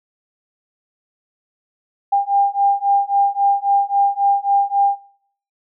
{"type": "beating tone pair", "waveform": "sine", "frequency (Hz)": [798, 801.7], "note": ["G5", "G5"], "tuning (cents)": [31, 39], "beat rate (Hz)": 3.7, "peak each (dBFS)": -17, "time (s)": [2.12, 4.96], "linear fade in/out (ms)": 10, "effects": ["noise-tail reverb RT60 0.6 s tail -18 dB re dry"]}